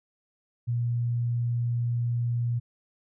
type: tone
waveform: sine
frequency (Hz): 119.3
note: A#2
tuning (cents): +41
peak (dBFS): -24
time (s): 0.67-2.6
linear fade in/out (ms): 20
effects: none